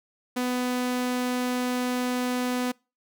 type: tone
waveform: sawtooth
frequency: 249.2 Hz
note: B3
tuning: 16 cents sharp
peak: -21 dBFS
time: 0.36-2.72 s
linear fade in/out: 10 ms
effects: noise-tail reverb RT60 0.3 s tail -26 dB re dry